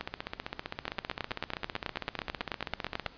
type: two click trains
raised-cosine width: 0.3 ms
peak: -18 / -15 dBFS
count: 48 / 21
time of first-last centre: 0.01-3.062 / 0.88-3.063 s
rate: 15.4 / 9.16 Hz
effects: pink hiss -54 dBFS RMS until 3.17 s + resampled to 11025 Hz